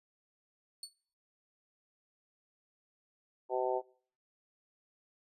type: tone with exponential decay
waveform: 30% pulse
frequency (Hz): 4435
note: C#8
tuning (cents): 0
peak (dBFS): -35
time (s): 0.83-0.95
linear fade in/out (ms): 2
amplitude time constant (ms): 24
type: harmonic tone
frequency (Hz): 127.3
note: C3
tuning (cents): -47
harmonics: 3 / 4 / 5 / 6 / 7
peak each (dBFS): -35 / -36 / -37 / -38 / -38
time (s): 3.49-3.82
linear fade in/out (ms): 50
effects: noise-tail reverb RT60 0.5 s tail -22 dB re dry + resampled to 32000 Hz